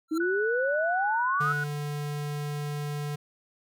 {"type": "tone with exponential growth", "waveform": "square", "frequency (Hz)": 1356, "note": "E6", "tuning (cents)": 49, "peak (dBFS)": -31, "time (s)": [0.08, 0.18], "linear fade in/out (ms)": 5, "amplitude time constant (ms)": 20}
{"type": "exponential sweep", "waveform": "sine", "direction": "up", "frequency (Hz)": [308.2, 1326], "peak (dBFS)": -25, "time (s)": [0.11, 1.53], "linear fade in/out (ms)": 10}
{"type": "tone with pitch glide", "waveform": "sine", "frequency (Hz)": [1480, 1468.9], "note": ["F#6", "F#6"], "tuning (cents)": [0, -13], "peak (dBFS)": -28, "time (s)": [0.2, 1.64], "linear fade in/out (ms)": 5, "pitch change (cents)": -13, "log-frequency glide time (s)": [1.19, 1.47]}
{"type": "tone", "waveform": "square", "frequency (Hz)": 146.83, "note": "D3", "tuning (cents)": 0, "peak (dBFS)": -31, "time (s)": [1.4, 3.16], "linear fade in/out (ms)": 10}
{"effects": []}